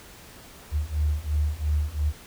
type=beating tone pair; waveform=sine; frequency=73.42 / 76.32 Hz; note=D2 / D#2; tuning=0 / -33 cents; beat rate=2.9 Hz; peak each=-26 / -25 dBFS; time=0.71-2.13 s; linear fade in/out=50 ms; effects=pink hiss -47 dBFS RMS until 2.26 s